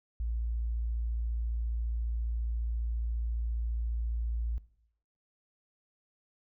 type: tone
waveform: sine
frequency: 57.3 Hz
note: A#1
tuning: 29 cents flat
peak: -30 dBFS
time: 0.2-4.58 s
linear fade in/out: 0 ms
effects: noise-tail reverb RT60 0.7 s tail -18 dB re dry